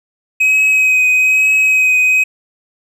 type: tone with vibrato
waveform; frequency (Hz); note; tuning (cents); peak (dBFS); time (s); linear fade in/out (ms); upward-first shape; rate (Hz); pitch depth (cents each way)
triangle; 2531; D#7; +29; -7; 0.4-2.24; 10; triangle; 1.1; 19
effects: none